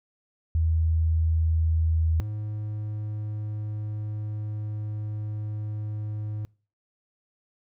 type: tone pair in turn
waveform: sine / triangle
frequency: 80.8 / 106.2 Hz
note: E2 / G#2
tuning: -34 / +39 cents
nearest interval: perfect fourth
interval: 473 cents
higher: second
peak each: -20 / -27 dBFS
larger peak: first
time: 0.55-2.2 / 2.2-6.45 s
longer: second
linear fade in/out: 0 ms
effects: noise-tail reverb RT60 0.4 s tail -25 dB re dry